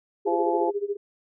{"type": "tone with tremolo", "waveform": "sine", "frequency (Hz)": 405.4, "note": "G#4", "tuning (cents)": -42, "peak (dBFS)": -22, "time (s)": [0.25, 0.97], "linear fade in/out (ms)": 10, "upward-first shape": "sine", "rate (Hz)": 14, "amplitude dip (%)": 90}
{"type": "harmonic tone", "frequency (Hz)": 171.9, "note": "F3", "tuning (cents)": -27, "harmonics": [2, 3, 4, 5], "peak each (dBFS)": [-26, -28, -30, -27], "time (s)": [0.26, 0.71], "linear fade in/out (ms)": 20}
{"effects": []}